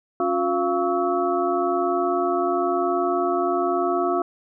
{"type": "tone cluster", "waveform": "sine", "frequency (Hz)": [276.9, 357.9, 690, 1124, 1301], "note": ["C#4", "F4", "F5", "C#6", "E6"], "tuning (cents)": [-2, 42, -21, 24, -23], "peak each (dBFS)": [-29, -23, -24, -29, -28], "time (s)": [0.2, 4.22], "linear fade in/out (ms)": 2, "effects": []}